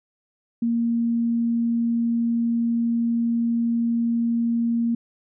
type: tone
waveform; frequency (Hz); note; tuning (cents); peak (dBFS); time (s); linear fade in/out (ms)
sine; 233.1; A#3; 0; -19; 0.62-4.95; 5
effects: none